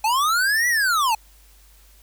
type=linear two-way sweep; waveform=square; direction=up then down; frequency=835 to 1975.5 to 835 Hz; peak=-18 dBFS; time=0.04-1.15 s; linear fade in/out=5 ms; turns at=0.68 s; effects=added 50 Hz sine -50 dBFS peak until 2.02 s + white hiss -55 dBFS RMS until 2.02 s